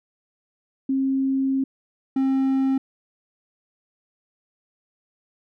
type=tone pair in turn; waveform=sine / triangle; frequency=268.1 / 267.1 Hz; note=C4 / C4; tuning=+42 / +36 cents; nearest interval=unison; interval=6 cents; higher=first; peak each=-19 / -16 dBFS; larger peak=second; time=0.89-1.64 / 2.16-2.78 s; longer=first; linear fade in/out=5 ms; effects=none